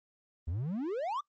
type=exponential sweep; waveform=triangle; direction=up; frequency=73.42 to 1223 Hz; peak=-30 dBFS; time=0.47-1.21 s; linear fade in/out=10 ms; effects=noise-tail reverb RT60 0.1 s tail -23 dB re dry + Opus 24 kbps